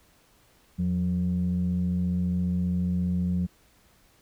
sine tone pair together, 84 / 178.76 Hz, E2 / F3, +33 / +41 cents, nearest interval octave + minor second, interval 1308 cents, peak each -28 / -23 dBFS, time 0.78-3.47 s, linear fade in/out 20 ms, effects tanh soft clip ceiling -19 dBFS + pink hiss -61 dBFS RMS until 4.21 s

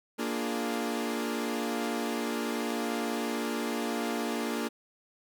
sawtooth chord, Bb dominant seventh, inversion none, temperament equal, 233.1 / 293.7 / 349.2 / 415.3 Hz, Bb3 / D4 / F4 / Ab4, 0 / 0 / 0 / 0 cents, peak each -29 / -32 / -34 / -34 dBFS, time 0.18-4.69 s, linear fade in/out 20 ms, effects none

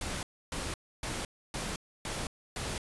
pink noise bursts, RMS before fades -36 dBFS, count 6, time 0.01-2.78 s, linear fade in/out 2 ms, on 220 ms, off 290 ms, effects resampled to 24000 Hz

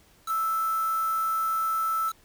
sine tone with quantisation, 1318.5 Hz, E6, in tune, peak -24 dBFS, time 0.26-2.13 s, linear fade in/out 50 ms, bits 6, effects pink hiss -59 dBFS RMS until 2.24 s

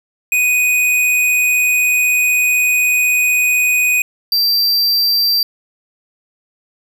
square tone pair in turn, 2489 / 4699 Hz, D#7 / D8, 0 / 0 cents, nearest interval major seventh, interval 1100 cents, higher second, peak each -12 dBFS, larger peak neither, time 0.32-4.02 / 4.32-5.43 s, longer first, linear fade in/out 2 ms, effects none

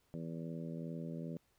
harmonic tone, 82.41 Hz, E2, in tune, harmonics 2 / 3 / 4 / 5 / 6 / 7, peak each -42 / -46 / -51 / -53 / -53 / -53 dBFS, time 0.14-1.37 s, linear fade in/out 0 ms, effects pink hiss -75 dBFS RMS until 1.58 s

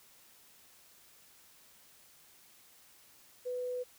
sine tone, 497.5 Hz, B4, 13 cents sharp, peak -34 dBFS, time 3.45-3.84 s, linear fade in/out 20 ms, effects white hiss -61 dBFS RMS until 3.98 s

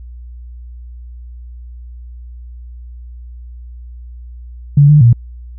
sine tone with pitch steps, 143.4 / 149.1 / 118 Hz, D3 / D3 / A#2, -41 / +27 / +22 cents, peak -3 dBFS, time 4.77-5.13 s, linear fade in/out 5 ms, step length 120 ms, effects added 60 Hz sine -29 dBFS peak until 5.58 s

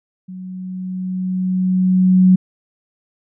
sine tone with level ramp, 185 Hz, F#3, in tune, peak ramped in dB -29 to -6 dBFS, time 0.28-2.36 s, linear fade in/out 10 ms, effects none

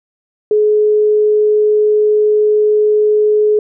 sine tone, 423.5 Hz, G#4, 34 cents sharp, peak -8 dBFS, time 0.51-3.59 s, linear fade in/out 2 ms, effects none

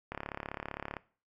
click train, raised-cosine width 0.5 ms, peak -22 dBFS, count 31, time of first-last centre 0.12-0.967 s, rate 35.4 Hz, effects noise-tail reverb RT60 0.4 s tail -19 dB re dry

